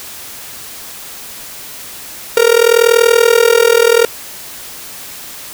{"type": "tone with amplitude modulation", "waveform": "45% pulse", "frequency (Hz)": 466.2, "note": "A#4", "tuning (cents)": 0, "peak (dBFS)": -3, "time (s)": [2.37, 4.05], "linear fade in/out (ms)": 2, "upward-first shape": "sine", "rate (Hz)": 40.7, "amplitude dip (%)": 90, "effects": ["white hiss -30 dBFS RMS until 5.53 s"]}